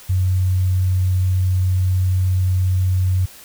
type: tone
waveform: sine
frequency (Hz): 92.5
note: F#2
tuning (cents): 0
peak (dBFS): -14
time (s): 0.09-3.26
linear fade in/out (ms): 10
effects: white hiss -42 dBFS RMS until 3.44 s